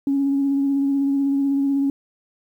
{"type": "tone with vibrato", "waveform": "sine", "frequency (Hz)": 277.2, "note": "C#4", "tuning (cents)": 0, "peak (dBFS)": -16, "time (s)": [0.07, 1.9], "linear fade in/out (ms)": 2, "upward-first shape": "sine", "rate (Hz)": 16, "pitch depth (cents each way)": 20, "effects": ["tanh soft clip ceiling -12 dBFS", "9-bit"]}